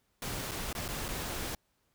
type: noise with dropouts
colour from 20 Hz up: pink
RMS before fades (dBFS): -37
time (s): 0.22-1.55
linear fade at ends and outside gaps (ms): 2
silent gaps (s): 0.512-0.516 / 0.729-0.75 / 0.88-0.887 / 1.083-1.087
effects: pink hiss -75 dBFS RMS until 1.94 s